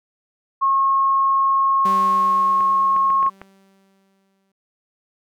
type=tone; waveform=sine; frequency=1085 Hz; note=C#6; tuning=37 cents flat; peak=-14 dBFS; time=0.61-3.3 s; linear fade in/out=20 ms
type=tone with exponential decay; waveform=sawtooth; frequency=194.1 Hz; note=G3; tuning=17 cents flat; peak=-22 dBFS; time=1.85-4.52 s; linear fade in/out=5 ms; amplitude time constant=580 ms
type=clicks; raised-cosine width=0.5 ms; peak=-20 dBFS; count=6; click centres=2.607 / 2.964 / 3.103 / 3.228 / 3.264 / 3.416 s
effects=none